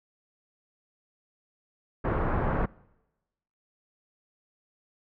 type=low-pass noise; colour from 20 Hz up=pink; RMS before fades=-27 dBFS; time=2.04-2.66 s; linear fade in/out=10 ms; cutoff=1500 Hz; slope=24 dB/octave; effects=noise-tail reverb RT60 1.0 s tail -24 dB re dry